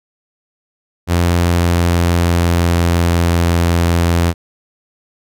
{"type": "tone with pitch glide", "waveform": "sawtooth", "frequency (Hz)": [86.5, 85.31], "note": ["F2", "F2"], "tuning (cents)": [-16, -40], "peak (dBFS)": -7, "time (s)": [1.07, 4.34], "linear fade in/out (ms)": 50, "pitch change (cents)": -24, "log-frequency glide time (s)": [1.41, 3.47], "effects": []}